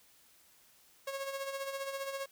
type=tone with tremolo; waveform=sawtooth; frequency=547 Hz; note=C#5; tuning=23 cents flat; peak=-31 dBFS; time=1.07-2.26 s; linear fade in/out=5 ms; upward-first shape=sine; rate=15 Hz; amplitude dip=55%; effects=white hiss -64 dBFS RMS until 2.31 s